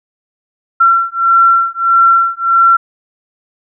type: beating tone pair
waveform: sine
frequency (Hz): 1358 / 1359.6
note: F6 / F6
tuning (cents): -49 / -47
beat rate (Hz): 1.6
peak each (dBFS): -10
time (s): 0.8-2.77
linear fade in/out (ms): 10
effects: none